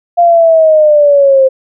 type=linear sweep; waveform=sine; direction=down; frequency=698.5 to 523.3 Hz; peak=-3 dBFS; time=0.17-1.49 s; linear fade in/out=20 ms; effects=none